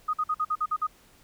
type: tone bursts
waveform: sine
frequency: 1244.5 Hz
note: D#6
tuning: in tune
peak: -23 dBFS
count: 8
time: 0.08-0.87 s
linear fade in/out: 10 ms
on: 55 ms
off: 50 ms
effects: pink hiss -58 dBFS RMS until 1.23 s